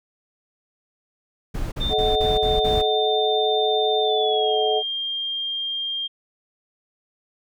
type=noise bursts; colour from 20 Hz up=brown; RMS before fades=-26 dBFS; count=6; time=1.54-2.82 s; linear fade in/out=10 ms; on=180 ms; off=40 ms
type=tone with pitch glide; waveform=sine; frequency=3595 to 3203 Hz; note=A7 to G7; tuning=+36 to +37 cents; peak=-24 dBFS; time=1.8-6.08 s; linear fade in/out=20 ms; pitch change=-199 cents; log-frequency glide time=4.02-4.56 s
type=chord; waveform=sine; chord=D# diminished; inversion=second; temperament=equal with one note detuned; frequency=431.9 / 622.3 / 740 Hz; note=A4 / D#5 / F#5; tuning=-32 / 0 / 0 cents; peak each=-21 / -27 / -23 dBFS; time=1.89-4.83 s; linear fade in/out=50 ms
effects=none